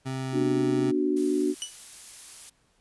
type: tone with pitch glide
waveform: 25% pulse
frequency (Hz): 131.8 to 130.81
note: C3 to C3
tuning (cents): +13 to 0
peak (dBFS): -26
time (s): 0.05-0.92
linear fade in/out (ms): 20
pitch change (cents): -13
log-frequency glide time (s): 0.2-0.44
type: chord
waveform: sine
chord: B minor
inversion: none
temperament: equal with one note detuned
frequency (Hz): 242.8 / 293.7 / 370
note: B3 / D4 / F#4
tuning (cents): -29 / 0 / 0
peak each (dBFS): -31 / -25 / -26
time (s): 0.32-1.55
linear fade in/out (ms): 50
type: noise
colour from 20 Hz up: blue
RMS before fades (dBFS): -42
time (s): 1.16-2.5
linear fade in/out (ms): 10
type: tone with exponential decay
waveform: 20% pulse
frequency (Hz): 2960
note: F#7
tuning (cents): 0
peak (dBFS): -22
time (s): 1.62-1.77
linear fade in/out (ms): 0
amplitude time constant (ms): 31
effects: pink hiss -67 dBFS RMS until 2.8 s + resampled to 24000 Hz